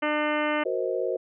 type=harmonic tone; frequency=300 Hz; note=D4; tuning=37 cents sharp; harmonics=1 / 2 / 3 / 4 / 5 / 6 / 7 / 8 / 9 / 10; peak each=-29 / -28 / -33 / -32 / -34 / -35 / -33 / -40 / -39 / -40 dBFS; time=0.02-0.64 s; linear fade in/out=10 ms
type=chord; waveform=sine; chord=C half-diminished seventh; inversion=second; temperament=equal with one note detuned; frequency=370 / 466.2 / 523.3 / 633.5 Hz; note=Gb4 / Bb4 / C5 / Eb5; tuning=0 / 0 / 0 / +31 cents; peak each=-30 / -30 / -29 / -33 dBFS; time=0.65-1.17 s; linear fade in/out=10 ms
effects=none